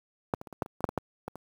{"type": "clicks", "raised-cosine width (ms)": 1, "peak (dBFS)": [-12, -26, -30, -28, -14, -29, -27, -8, -20, -13, -21, -27], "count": 12, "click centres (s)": [0.338, 0.414, 0.472, 0.527, 0.622, 0.661, 0.806, 0.842, 0.89, 0.977, 1.28, 1.356], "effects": ["high-pass 80 Hz 12 dB/octave", "8-bit"]}